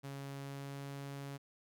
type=tone with pitch glide; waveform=sawtooth; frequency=138.59 to 139.63 Hz; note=C#3 to C#3; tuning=0 to +13 cents; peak=-39 dBFS; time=0.03-1.38 s; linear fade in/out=20 ms; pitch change=+13 cents; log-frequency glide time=0.34-0.85 s; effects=none